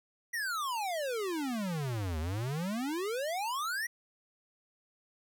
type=exponential two-way sweep; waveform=square; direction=down then up; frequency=1960 to 75.3 to 1960 Hz; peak=-33 dBFS; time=0.33-3.87 s; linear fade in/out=10 ms; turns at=2.19 s; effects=none